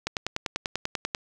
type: click train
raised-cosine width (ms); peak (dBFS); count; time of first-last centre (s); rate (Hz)
0.2; -10; 12; 0.07-1.148; 10.2
effects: none